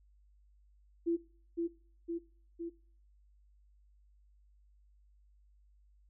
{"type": "tone with echo", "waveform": "sine", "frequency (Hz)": 337.4, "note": "E4", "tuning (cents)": 40, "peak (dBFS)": -28, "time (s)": [1.06, 1.17], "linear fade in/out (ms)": 20, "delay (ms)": 510, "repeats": 3, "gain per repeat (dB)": -3, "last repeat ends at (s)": 2.7, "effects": ["noise-tail reverb RT60 0.5 s tail -20 dB re dry", "added 50 Hz sine -62 dBFS peak until 6.09 s"]}